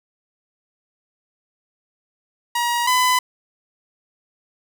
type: tone pair in turn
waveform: sawtooth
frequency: 953 / 1005.1 Hz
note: A#5 / B5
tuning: +38 / +30 cents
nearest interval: minor second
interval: 92 cents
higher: second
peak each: -15 / -11 dBFS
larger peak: second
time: 2.55-2.87 / 2.87-3.19 s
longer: neither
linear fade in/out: 5 ms
effects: none